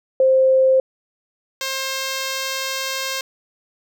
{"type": "tone pair in turn", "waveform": ["sine", "5% pulse"], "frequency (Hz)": [525, 531.7], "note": ["C5", "C5"], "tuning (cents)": [6, 28], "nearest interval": "unison", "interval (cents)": 22, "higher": "second", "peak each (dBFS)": -11, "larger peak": "neither", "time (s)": [[0.2, 0.8], [1.61, 3.21]], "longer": "second", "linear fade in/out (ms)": 2, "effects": []}